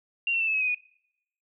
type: tone with pitch steps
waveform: sine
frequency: 2764 / 2712 / 2661 / 2610 / 2561 / 2513 / 2465 Hz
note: F7 / E7 / E7 / E7 / D#7 / D#7 / D#7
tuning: -19 / +49 / +16 / -18 / +49 / +17 / -17 cents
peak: -23 dBFS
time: 0.27-0.746 s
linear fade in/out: 2 ms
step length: 68 ms
effects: noise-tail reverb RT60 0.8 s tail -25 dB re dry